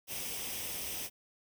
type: noise with comb filter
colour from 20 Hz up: white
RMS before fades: -39 dBFS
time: 0.07-1.1 s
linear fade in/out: 50 ms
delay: 0.35 ms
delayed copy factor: +0.55
effects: none